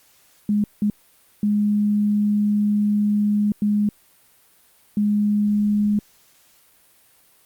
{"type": "tone bursts at uneven times", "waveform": "sine", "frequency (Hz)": 207.7, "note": "G#3", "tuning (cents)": 0, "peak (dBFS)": -16, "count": 5, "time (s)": [[0.49, 0.64], [0.82, 0.9], [1.43, 3.52], [3.62, 3.89], [4.97, 5.99]], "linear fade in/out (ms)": 2, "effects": ["white hiss -56 dBFS RMS until 7.45 s", "Opus 48 kbps"]}